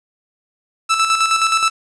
sawtooth tone with tremolo, 1318.5 Hz, E6, in tune, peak -8 dBFS, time 0.89-1.7 s, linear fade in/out 20 ms, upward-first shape square, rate 9.5 Hz, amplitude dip 50%, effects resampled to 22050 Hz + 7-bit

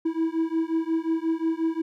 triangle beating tone pair, 322.9 / 328.5 Hz, E4 / E4, -36 / -6 cents, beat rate 5.6 Hz, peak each -24 / -24 dBFS, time 0.05-1.82 s, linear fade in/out 10 ms, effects none

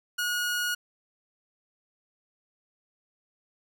sawtooth tone, 1447 Hz, F#6, 39 cents flat, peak -23 dBFS, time 0.18-0.75 s, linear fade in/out 10 ms, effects none

